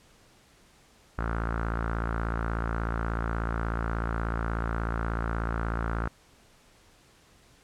sawtooth tone with low-pass filter, 56.5 Hz, A1, 47 cents sharp, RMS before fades -30 dBFS, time 1.18-6.08 s, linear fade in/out 5 ms, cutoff 1400 Hz, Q 4.7, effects pink hiss -59 dBFS RMS until 7.63 s + low-pass 10000 Hz 12 dB/octave

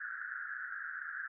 white band-pass noise, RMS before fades -42 dBFS, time 0-1.28 s, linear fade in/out 10 ms, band 1400 to 1700 Hz, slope 96 dB/octave, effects none

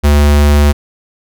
square tone, 73 Hz, D2, 10 cents flat, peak -6 dBFS, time 0.03-0.73 s, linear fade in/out 20 ms, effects none

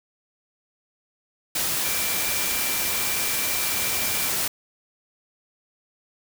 sine tone in noise, 2349 Hz, D7, in tune, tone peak -33 dBFS, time 1.84-4.29 s, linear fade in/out 5 ms, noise white, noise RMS -25 dBFS, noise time 1.55-4.48 s, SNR -11 dB, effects none

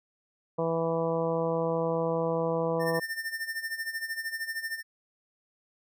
harmonic tone, 164.81 Hz, E3, in tune, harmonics 1 / 2 / 3 / 4 / 5 / 6 / 7, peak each -33 / -36 / -28 / -34 / -40 / -36 / -42 dBFS, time 0.58-3 s, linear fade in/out 10 ms
square tone with tremolo, 1800 Hz, A6, 39 cents sharp, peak -30 dBFS, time 2.79-4.83 s, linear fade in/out 50 ms, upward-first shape sine, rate 13 Hz, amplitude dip 75%
effects none

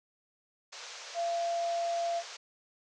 white band-pass noise, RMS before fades -46 dBFS, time 0.72-2.37 s, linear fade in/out 10 ms, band 450 to 6700 Hz, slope 48 dB/octave
sine tone, 683 Hz, F5, 39 cents flat, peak -29 dBFS, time 1.14-2.23 s, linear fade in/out 50 ms
effects none

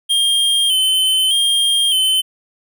square tone with vibrato, 3136 Hz, G7, in tune, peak -13 dBFS, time 0.09-2.22 s, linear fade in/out 20 ms, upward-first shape square, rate 0.82 Hz, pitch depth 42 cents each way, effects none

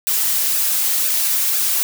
blue noise with flanger, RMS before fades -18 dBFS, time 0.07-1.83 s, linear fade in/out 0 ms, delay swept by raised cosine 0.94 to 6.74 ms, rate 2 Hz, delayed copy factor -0.55, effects none

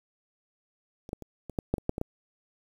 clicks, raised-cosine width 2 ms, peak -30 / -19 / -28 / -25 / -15 / -11 / -23 / -12 / -19 / -16 dBFS, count 10, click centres 1.091 / 1.131 / 1.223 / 1.497 / 1.588 / 1.74 / 1.782 / 1.894 / 1.981 / 2.014 s, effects 8-bit

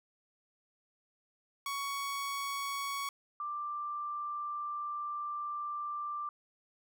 sawtooth / sine tone pair in turn, 1117 / 1180.8 Hz, C#6 / D6, +13 / +9 cents, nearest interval minor second, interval 96 cents, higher second, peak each -31 / -35 dBFS, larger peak first, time 1.66-3.09 / 3.4-6.29 s, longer second, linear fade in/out 2 ms, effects none

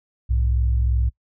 sine tone pair together, 63 / 105.95 Hz, B1 / G#2, +35 / +35 cents, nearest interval major sixth, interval 900 cents, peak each -17 / -26 dBFS, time 0.29-1.1 s, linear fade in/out 20 ms, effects noise-tail reverb RT60 0.1 s tail -24 dB re dry

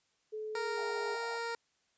sine tone with pitch glide, 431.3 to 416.6 Hz, A4 to G#4, -35 to +5 cents, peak -37 dBFS, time 0.32-1.16 s, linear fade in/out 20 ms, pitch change -60 cents, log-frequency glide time 0.57-0.8 s
15% pulse tone, 464.7 Hz, A#4, 5 cents flat, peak -29 dBFS, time 0.55-1.55 s, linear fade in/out 2 ms
pink band-pass noise, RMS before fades -49 dBFS, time 0.77-1.39 s, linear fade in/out 10 ms, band 640 to 940 Hz, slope 96 dB/octave
effects white hiss -75 dBFS RMS until 1.97 s + resampled to 16000 Hz

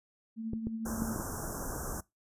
sine tone with tremolo, 223.9 Hz, A3, 30 cents sharp, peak -32 dBFS, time 0.36-1.17 s, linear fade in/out 50 ms, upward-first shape triangle, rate 11 Hz, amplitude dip 50%
clicks, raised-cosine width 3 ms, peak -23 dBFS, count 5, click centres 0.534 / 0.67 / 1.022 / 1.161 / 1.199 s
pink band-stop noise, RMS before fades -38 dBFS, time 0.85-2.01 s, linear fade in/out 10 ms, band 1600 to 5600 Hz, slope 96 dB/octave
effects noise-tail reverb RT60 0.2 s tail -22 dB re dry + resampled to 32000 Hz

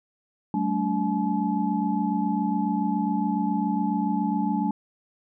sine tone cluster, 190.9 / 218.1 / 287.7 / 856 Hz, G3 / A3 / D4 / A5, -46 / -15 / -36 / -48 cents, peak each -27 / -27 / -28 / -29 dBFS, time 0.54-4.71 s, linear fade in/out 2 ms, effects none

